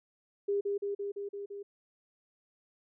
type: tone with echo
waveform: sine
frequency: 403 Hz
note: G4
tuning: 48 cents sharp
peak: -27 dBFS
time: 0.48-0.61 s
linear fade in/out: 10 ms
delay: 170 ms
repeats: 6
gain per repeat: -2 dB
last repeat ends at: 1.63 s
effects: none